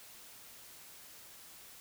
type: silence
effects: white hiss -54 dBFS RMS until 1.8 s